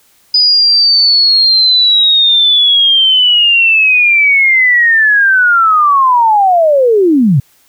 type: linear sweep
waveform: sine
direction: down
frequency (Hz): 4978 to 120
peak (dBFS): -5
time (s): 0.34-7.4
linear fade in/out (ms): 5
effects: white hiss -50 dBFS RMS until 7.68 s